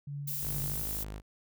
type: tone with tremolo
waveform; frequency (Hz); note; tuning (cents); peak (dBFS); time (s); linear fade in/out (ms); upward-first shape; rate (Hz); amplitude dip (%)
sine; 142.9; D3; -47; -35; 0.07-0.84; 5; sine; 2.3; 65
type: noise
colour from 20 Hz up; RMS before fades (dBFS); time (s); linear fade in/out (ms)
violet; -36; 0.27-1.04; 10
type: tone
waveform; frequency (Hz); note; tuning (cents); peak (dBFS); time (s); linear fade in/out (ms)
sawtooth; 51.91; G#1; 0; -35; 0.4-1.22; 50
effects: none